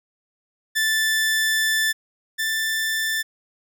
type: tone pair in turn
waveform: sawtooth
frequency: 1760 / 1770.1 Hz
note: A6 / A6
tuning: 0 / +10 cents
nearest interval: unison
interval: 10 cents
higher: second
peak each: -15 / -18 dBFS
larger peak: first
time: 0.75-1.93 / 2.38-3.23 s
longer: first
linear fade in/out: 20 ms
effects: none